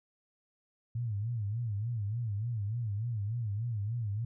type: tone with vibrato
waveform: sine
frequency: 110 Hz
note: A2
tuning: in tune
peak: -31 dBFS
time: 0.95-4.25 s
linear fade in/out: 5 ms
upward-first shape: sine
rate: 3.4 Hz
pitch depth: 170 cents each way
effects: none